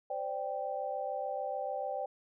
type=chord; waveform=sine; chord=C suspended second; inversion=none; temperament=equal with one note detuned; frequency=520.5 / 587.3 / 784 Hz; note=C5 / D5 / G5; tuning=-9 / 0 / 0 cents; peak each=-39 / -38 / -37 dBFS; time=0.1-2.06 s; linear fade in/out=5 ms; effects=none